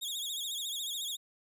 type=tone with vibrato; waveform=sawtooth; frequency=3520 Hz; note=A7; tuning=in tune; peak=-32 dBFS; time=0.01-1.17 s; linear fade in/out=20 ms; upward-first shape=sine; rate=14 Hz; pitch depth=130 cents each way; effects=none